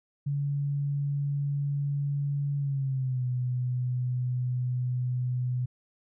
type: tone with pitch glide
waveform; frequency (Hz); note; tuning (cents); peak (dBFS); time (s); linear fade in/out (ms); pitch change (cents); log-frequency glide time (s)
sine; 142.2 to 125.23; C#3 to B2; +45 to +24; -26; 0.26-5.66; 10; -221; 2.58-3.25
effects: none